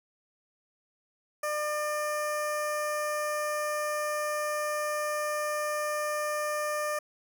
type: tone with notch filter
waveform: 15% pulse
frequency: 600 Hz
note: D5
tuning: 37 cents sharp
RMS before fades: -31 dBFS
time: 1.43-6.99 s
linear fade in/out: 5 ms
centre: 3400 Hz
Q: 0.66
effects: none